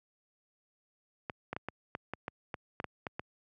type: clicks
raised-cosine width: 0.5 ms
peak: -21 dBFS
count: 12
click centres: 1.298 / 1.53 / 1.565 / 1.686 / 1.951 / 2.136 / 2.281 / 2.542 / 2.801 / 2.843 / 3.068 / 3.195 s
effects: high-pass 80 Hz 12 dB/octave